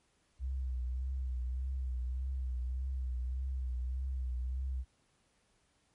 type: tone with vibrato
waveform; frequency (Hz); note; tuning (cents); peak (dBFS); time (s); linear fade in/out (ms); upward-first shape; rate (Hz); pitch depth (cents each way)
sine; 63.7; C2; -46; -33; 0.39-4.85; 50; triangle; 1.7; 69
effects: pink hiss -73 dBFS RMS until 5.94 s + MP3 48 kbps